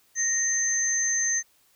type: tone pair together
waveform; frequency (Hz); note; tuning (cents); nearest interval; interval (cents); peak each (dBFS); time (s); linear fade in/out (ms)
sine; 1864.7 / 6241; A#6 / G8; 0 / -9; octave + major sixth; 2091; -29 / -23; 0.15-1.43; 50
effects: white hiss -63 dBFS RMS until 1.75 s